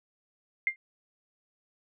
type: tone with exponential decay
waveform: sine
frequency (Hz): 2100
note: C7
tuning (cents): +6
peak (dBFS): -19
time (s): 0.67-0.76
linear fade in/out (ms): 1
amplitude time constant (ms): 19
effects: none